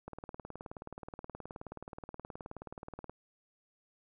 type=click train; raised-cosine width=1 ms; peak=-29 dBFS; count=58; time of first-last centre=0.08-3.096 s; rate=18.9 Hz; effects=none